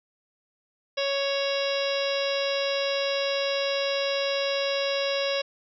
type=harmonic tone; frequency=555 Hz; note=C#5; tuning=2 cents sharp; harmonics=1 / 2 / 3 / 4 / 5 / 6 / 7 / 9 / 10; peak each=-26 / -37 / -37 / -37 / -34 / -36 / -35 / -37 / -39 dBFS; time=0.97-5.42 s; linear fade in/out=10 ms; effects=none